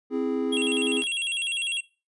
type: chord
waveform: triangle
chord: C augmented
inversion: none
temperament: equal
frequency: 261.6 / 329.6 / 415.3 Hz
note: C4 / E4 / G#4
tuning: 0 / 0 / 0 cents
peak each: -25 / -29 / -26 dBFS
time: 0.1-1.04 s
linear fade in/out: 50 ms
type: tone with vibrato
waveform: square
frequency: 3000 Hz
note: F#7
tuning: 23 cents sharp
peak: -26 dBFS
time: 0.52-1.81 s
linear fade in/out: 10 ms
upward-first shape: square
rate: 10 Hz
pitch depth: 160 cents each way
type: clicks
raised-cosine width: 0.2 ms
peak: -25 dBFS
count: 2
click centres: 1.022 / 1.038 s
effects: noise-tail reverb RT60 0.3 s tail -20 dB re dry + resampled to 24000 Hz